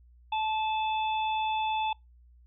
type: harmonic tone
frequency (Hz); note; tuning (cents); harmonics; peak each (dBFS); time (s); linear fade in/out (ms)
871; A5; -18; 1 / 3 / 4; -27 / -37 / -39; 0.32-1.93; 5
effects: noise-tail reverb RT60 0.2 s tail -26 dB re dry + added 60 Hz sine -54 dBFS peak until 2.46 s